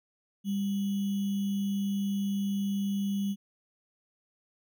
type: tone with sample-and-hold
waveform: sine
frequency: 199 Hz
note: G3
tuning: 26 cents sharp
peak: -27 dBFS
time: 0.44-3.36 s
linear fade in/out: 50 ms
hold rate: 3150 Hz
effects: none